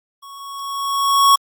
square tone with level ramp, 1108.7 Hz, C#6, in tune, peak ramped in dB -37 to -8 dBFS, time 0.22-1.36 s, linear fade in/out 10 ms, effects Opus 32 kbps

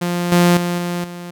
sawtooth tone with level steps, 175 Hz, F3, 4 cents sharp, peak -14 / -6 / -14 / -16 / -25 dBFS, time 0.01-1.31 s, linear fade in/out 10 ms, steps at 0.32 / 0.57 / 0.78 / 1.04 s, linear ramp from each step 2 ms, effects none

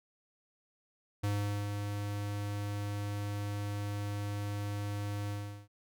square tone with ADSR envelope, 102.4 Hz, G#2, 24 cents flat, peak -30 dBFS, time 1.23-5.68 s, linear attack 11 ms, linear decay 430 ms, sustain -5 dB, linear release 380 ms, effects none

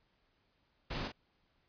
pink noise with echo, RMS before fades -39 dBFS, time 0.9-1.08 s, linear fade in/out 10 ms, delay 41 ms, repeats 1, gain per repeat -6 dB, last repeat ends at 1.121 s, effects pink hiss -75 dBFS RMS until 1.68 s + resampled to 11025 Hz

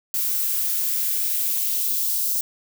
violet noise with high-pass filter sweep, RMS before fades -23 dBFS, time 0.14-2.41 s, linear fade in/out 2 ms, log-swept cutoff 670 to 4900 Hz, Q 1.2, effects none

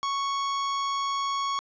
45% pulse tone, 1108.7 Hz, C#6, in tune, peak -26 dBFS, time 0.03-1.59 s, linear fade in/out 0 ms, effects resampled to 16000 Hz + 11-bit

